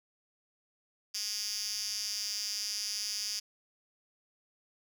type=tone with high-pass filter; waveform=5% pulse; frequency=207.7 Hz; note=G#3; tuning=in tune; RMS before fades=-36 dBFS; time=1.14-3.4 s; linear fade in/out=10 ms; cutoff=4700 Hz; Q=8.7; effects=none